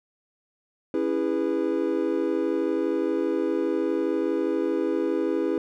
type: chord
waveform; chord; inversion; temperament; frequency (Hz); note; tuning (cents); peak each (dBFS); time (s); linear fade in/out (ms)
triangle; C# minor seventh; none; equal with one note detuned; 277.2 / 329.6 / 408.9 / 493.9; C#4 / E4 / G#4 / B4; 0 / 0 / -27 / 0; -28 / -24 / -26 / -28; 0.94-5.58; 2
effects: none